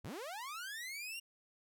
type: linear sweep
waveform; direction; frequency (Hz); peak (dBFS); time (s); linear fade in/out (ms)
sawtooth; up; 63.9 to 2833; -39; 0.04-1.2; 10
effects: none